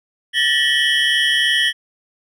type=tone cluster; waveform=triangle; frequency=1775 / 1918 / 3029 / 3268 Hz; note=A6 / A#6 / F#7 / G#7; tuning=+15 / +49 / +40 / -29 cents; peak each=-18 dBFS; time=0.33-1.73 s; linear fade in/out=50 ms; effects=none